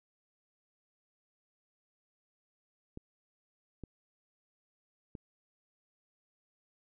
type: clicks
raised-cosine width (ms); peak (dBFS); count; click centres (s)
3; -30; 3; 2.974 / 3.837 / 5.152
effects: none